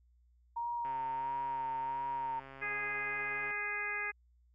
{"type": "tone with vibrato", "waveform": "sine", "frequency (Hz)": 932.3, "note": "A#5", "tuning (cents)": 0, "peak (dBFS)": -34, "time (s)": [0.56, 2.4], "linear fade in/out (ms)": 10, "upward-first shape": "sine", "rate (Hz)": 1.5, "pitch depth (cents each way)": 31}
{"type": "click train", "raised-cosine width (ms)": 0.5, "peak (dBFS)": -35, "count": 360, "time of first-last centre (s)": [0.85, 3.509], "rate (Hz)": 135}
{"type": "harmonic tone", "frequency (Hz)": 413.3, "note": "G#4", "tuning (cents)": -8, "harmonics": [1, 2, 3, 4, 5, 6], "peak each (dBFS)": [-49, -48, -45, -39, -38, -42], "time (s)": [2.61, 4.12], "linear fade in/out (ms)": 20}
{"effects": ["added 60 Hz sine -64 dBFS peak until 4.54 s"]}